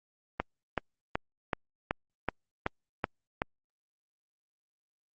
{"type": "click train", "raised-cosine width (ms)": 0.5, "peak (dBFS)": -13, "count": 9, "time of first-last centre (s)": [0.4, 3.419], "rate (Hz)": 2.65, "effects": ["Opus 32 kbps"]}